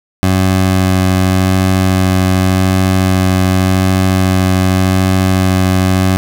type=tone with vibrato; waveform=20% pulse; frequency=93.6 Hz; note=F#2; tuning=20 cents sharp; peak=-4 dBFS; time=0.23-6.17 s; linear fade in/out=0 ms; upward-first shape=sine; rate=0.87 Hz; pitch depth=8 cents each way; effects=none